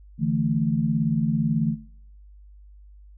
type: chord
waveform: sine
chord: D suspended second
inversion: none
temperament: equal with one note detuned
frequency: 146.83 / 164.81 / 221.9 Hz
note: D3 / E3 / A3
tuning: 0 / 0 / +15 cents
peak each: -25 dBFS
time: 0.18-1.76 s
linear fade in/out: 50 ms
effects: noise-tail reverb RT60 0.6 s tail -18 dB re dry + added 50 Hz sine -45 dBFS peak until 3.17 s